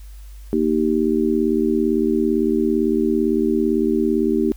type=chord; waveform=sine; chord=Eb major; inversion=second; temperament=just; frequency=233.3 / 311.1 / 388.9 Hz; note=Bb3 / Eb4 / G4; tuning=+2 / 0 / -14 cents; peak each=-20 dBFS; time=0.53-4.52 s; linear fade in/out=0 ms; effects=added 50 Hz sine -35 dBFS peak until 4.56 s + white hiss -53 dBFS RMS until 4.56 s